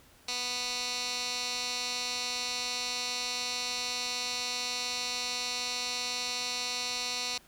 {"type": "tone with band-pass filter", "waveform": "15% pulse", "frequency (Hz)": 246.9, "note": "B3", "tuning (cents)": 0, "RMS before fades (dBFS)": -34, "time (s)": [0.28, 7.38], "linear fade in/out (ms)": 5, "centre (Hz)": 4600, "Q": 2.1, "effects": ["pink hiss -59 dBFS RMS until 7.47 s"]}